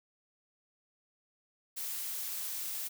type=noise; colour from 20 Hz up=blue; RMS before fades=-38 dBFS; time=1.76-2.89 s; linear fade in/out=20 ms; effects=none